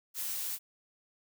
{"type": "noise", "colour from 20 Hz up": "blue", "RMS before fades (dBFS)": -36, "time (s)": [0.14, 0.59], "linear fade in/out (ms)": 50, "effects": []}